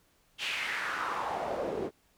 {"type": "noise with band-pass filter sweep", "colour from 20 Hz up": "pink", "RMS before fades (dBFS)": -34, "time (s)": [0.38, 1.91], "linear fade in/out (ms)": 50, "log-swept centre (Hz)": [3100, 360], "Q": 3.3, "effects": ["pink hiss -68 dBFS RMS until 2.17 s"]}